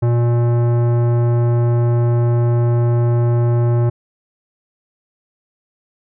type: tone with tanh clipping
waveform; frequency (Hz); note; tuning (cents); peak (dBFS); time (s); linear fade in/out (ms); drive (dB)
sine; 119.1; A#2; +38; -14; 0.02-3.9; 10; 16
effects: none